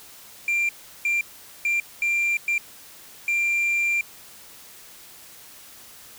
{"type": "tone bursts at uneven times", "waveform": "sine", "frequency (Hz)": 2376, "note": "D7", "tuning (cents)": 20, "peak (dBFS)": -17, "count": 6, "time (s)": [[0.48, 0.69], [1.05, 1.21], [1.65, 1.8], [2.02, 2.37], [2.48, 2.58], [3.28, 4.01]], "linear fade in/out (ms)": 2, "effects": ["tanh soft clip ceiling -19 dBFS", "white hiss -46 dBFS RMS until 6.18 s"]}